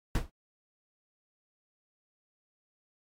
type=noise with exponential decay; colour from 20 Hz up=brown; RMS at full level=-20 dBFS; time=0.15-0.3 s; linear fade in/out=2 ms; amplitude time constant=32 ms; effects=AAC 48 kbps